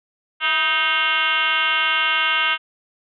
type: tone with frequency modulation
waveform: sine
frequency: 2163 Hz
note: C#7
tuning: 43 cents flat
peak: -16 dBFS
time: 0.4-2.58 s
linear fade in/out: 50 ms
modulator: 301 Hz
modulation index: 3.5
effects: none